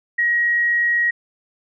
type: tone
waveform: sine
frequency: 1896 Hz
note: A#6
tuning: 29 cents sharp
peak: -15 dBFS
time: 0.18-1.11 s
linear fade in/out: 10 ms
effects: none